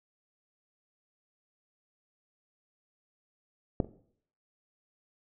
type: clicks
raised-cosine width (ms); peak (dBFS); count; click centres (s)
2; -12 / -29; 2; 3.802 / 3.846
effects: noise-tail reverb RT60 0.6 s tail -17 dB re dry